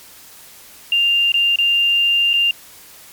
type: tone with dropouts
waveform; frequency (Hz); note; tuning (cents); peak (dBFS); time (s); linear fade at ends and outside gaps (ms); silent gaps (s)
sine; 2794; F7; 0; -12; 0.92-2.51; 2; 1.32-1.341 / 1.559-1.586 / 2.333-2.338
effects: white hiss -42 dBFS RMS until 3.12 s + MP3 96 kbps